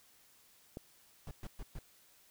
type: click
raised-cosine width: 2 ms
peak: -29 dBFS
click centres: 0.771 s
type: noise bursts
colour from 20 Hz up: brown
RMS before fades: -43 dBFS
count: 4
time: 1.27-1.79 s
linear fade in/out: 2 ms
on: 40 ms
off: 120 ms
effects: white hiss -65 dBFS RMS until 2.3 s